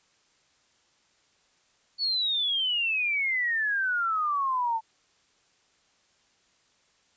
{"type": "exponential sweep", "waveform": "sine", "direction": "down", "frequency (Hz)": [4494, 882], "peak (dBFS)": -24, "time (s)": [1.98, 4.81], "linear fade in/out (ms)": 50, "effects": ["white hiss -66 dBFS RMS until 7.16 s", "resampled to 16000 Hz"]}